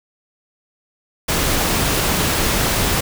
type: noise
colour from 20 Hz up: pink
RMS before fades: -18 dBFS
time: 1.28-3.01 s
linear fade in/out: 10 ms
effects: none